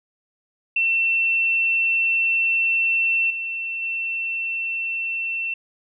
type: tone with level steps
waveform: sine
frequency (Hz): 2695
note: E7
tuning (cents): +38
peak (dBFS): -17 / -25 / -23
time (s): 0.76-5.54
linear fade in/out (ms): 5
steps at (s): 3.3 / 3.82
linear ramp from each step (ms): 5
effects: none